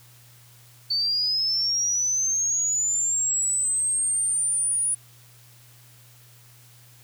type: linear sweep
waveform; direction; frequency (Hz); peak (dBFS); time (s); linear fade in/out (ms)
sine; up; 4494 to 9780; -21; 0.9-4.95; 10
effects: added 120 Hz sine -52 dBFS peak until 7.03 s + white hiss -54 dBFS RMS until 7.03 s